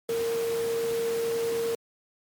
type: tone in noise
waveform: sine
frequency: 461.6 Hz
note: A#4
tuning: 17 cents flat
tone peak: -25 dBFS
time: 0.09-1.75 s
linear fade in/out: 2 ms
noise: pink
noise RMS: -37 dBFS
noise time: 0.09-1.75 s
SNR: +9 dB
effects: high-pass 150 Hz 12 dB/octave + MP3 96 kbps